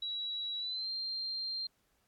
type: tone with pitch glide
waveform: sine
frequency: 3897 to 4177 Hz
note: B7 to C8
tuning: -24 to -4 cents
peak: -35 dBFS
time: 0.02-1.67 s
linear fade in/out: 5 ms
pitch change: +120 cents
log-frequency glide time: 0.58-0.89 s
effects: pink hiss -75 dBFS RMS until 2.07 s + AAC 64 kbps